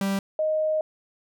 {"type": "tone pair in turn", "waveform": ["45% pulse", "sine"], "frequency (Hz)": [196, 622.3], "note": ["G3", "D#5"], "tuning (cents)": [0, 0], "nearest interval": "octave + minor sixth", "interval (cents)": 2000, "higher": "second", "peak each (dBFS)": [-23, -21], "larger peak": "second", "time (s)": [[0.01, 0.19], [0.39, 0.81]], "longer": "second", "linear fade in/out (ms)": 2, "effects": []}